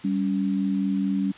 sine tone pair together, 196 / 280.6 Hz, G3 / C#4, 0 / +21 cents, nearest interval tritone, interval 621 cents, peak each -23 / -26 dBFS, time 0.04-1.32 s, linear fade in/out 10 ms, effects white hiss -46 dBFS RMS until 1.37 s + resampled to 8000 Hz

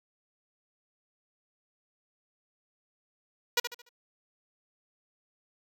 5% pulse tone with echo, 481.9 Hz, B4, 43 cents flat, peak -11 dBFS, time 3.57-3.6 s, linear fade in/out 5 ms, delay 73 ms, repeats 4, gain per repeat -9 dB, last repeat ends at 3.892 s, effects none

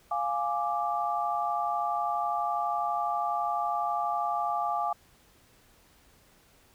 sine chord, D diminished, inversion first, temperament equal, 698.5 / 830.6 / 1174.7 Hz, F5 / Ab5 / D6, 0 / 0 / 0 cents, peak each -31 dBFS, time 0.11-4.93 s, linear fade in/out 5 ms, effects pink hiss -61 dBFS RMS until 6.74 s

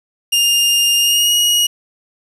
sawtooth tone with pitch glide, 2814 to 2890 Hz, F7 to F#7, +12 to -41 cents, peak -8 dBFS, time 0.32-1.67 s, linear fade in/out 10 ms, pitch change +47 cents, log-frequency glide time 0.97-1.34 s, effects resampled to 32000 Hz + 7-bit

